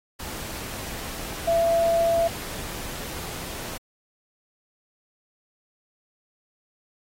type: tone in noise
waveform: sine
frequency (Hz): 671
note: E5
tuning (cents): +31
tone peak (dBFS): -18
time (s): 1.47-2.28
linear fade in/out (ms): 10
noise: pink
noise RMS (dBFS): -35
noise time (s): 0.19-3.78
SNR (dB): +14
effects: AAC 48 kbps